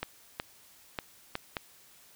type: clicks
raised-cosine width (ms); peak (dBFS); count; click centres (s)
0.3; -16; 5; 0.03 / 0.399 / 0.988 / 1.354 / 1.568
effects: white hiss -58 dBFS RMS until 2.15 s